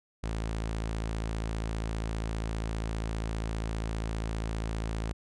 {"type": "tone", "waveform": "sawtooth", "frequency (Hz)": 55, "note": "A1", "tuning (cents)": 0, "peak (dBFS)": -27, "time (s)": [0.23, 5.13], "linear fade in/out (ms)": 10, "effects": ["resampled to 22050 Hz"]}